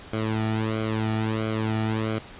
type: tone with flanger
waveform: sawtooth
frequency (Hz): 110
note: A2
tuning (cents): 0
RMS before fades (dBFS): -26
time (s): 0.13-2.19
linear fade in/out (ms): 5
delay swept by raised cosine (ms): 1.1 to 1.94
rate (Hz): 1.5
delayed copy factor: -0.75
effects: pink hiss -44 dBFS RMS until 2.39 s + resampled to 8000 Hz